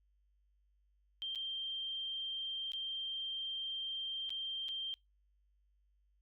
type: tone with dropouts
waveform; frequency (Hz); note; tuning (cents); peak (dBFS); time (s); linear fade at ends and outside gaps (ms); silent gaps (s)
sine; 3162; G7; +14; -37; 1.22-4.94; 0; 1.35-1.357 / 2.719-2.734 / 4.294-4.304 / 4.684-4.689
effects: noise-tail reverb RT60 0.2 s tail -24 dB re dry + added 50 Hz sine -70 dBFS peak until 6.21 s